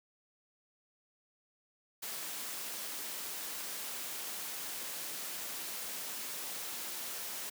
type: noise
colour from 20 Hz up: white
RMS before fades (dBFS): -41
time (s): 2.02-7.5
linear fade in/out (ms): 10
effects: high-pass 200 Hz 12 dB/octave